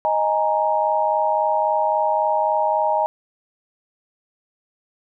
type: chord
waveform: sine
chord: D# suspended fourth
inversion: none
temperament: just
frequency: 622.3 / 829.7 / 933.4 Hz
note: D#5 / G#5 / A#5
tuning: 0 / -2 / +2 cents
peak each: -21 dBFS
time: 0.05-3.06 s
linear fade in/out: 0 ms
effects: none